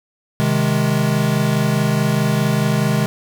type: chord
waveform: square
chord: Ab major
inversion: first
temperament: equal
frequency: 130.81 / 155.56 / 207.7 Hz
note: C3 / Eb3 / Ab3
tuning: 0 / 0 / 0 cents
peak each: -20 dBFS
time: 0.4-3.06 s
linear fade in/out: 0 ms
effects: none